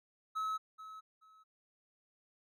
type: tone with echo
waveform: triangle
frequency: 1290 Hz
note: E6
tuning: 38 cents flat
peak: -32 dBFS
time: 0.35-0.58 s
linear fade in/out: 20 ms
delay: 430 ms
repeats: 2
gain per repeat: -13 dB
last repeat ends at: 1.44 s
effects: none